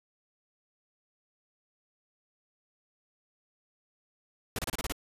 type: noise bursts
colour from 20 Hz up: pink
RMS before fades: -33 dBFS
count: 7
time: 4.56-4.923 s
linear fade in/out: 2 ms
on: 27 ms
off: 29 ms
effects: resampled to 32000 Hz